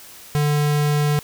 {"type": "tone", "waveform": "square", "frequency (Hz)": 147.7, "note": "D3", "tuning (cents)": 10, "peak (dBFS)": -17, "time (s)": [0.35, 1.19], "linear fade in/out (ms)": 0, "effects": ["white hiss -42 dBFS RMS until 1.23 s"]}